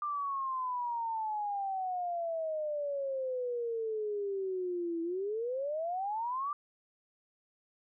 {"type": "exponential two-way sweep", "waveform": "sine", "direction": "down then up", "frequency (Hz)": [1194, 329.6, 1194], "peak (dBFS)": -32, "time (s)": [0.02, 6.53], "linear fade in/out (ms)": 2, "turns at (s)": 5.02, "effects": []}